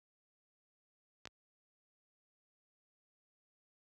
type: clicks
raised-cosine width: 0.2 ms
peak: -28 dBFS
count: 2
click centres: 1.255 / 1.273 s
effects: high-pass 60 Hz 12 dB/octave